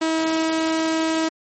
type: tone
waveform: sawtooth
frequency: 321.4 Hz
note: E4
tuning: 44 cents flat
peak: -15 dBFS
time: 0.01-1.29 s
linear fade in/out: 10 ms
effects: MP3 32 kbps